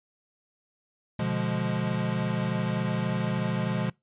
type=chord; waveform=square; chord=B diminished seventh; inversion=none; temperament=equal; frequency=123.47 / 146.83 / 174.61 / 207.7 Hz; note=B2 / D3 / F3 / Ab3; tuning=0 / 0 / 0 / 0 cents; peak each=-32 / -35 / -31 / -32 dBFS; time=1.19-3.9 s; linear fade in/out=5 ms; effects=noise-tail reverb RT60 0.2 s tail -24 dB re dry + resampled to 8000 Hz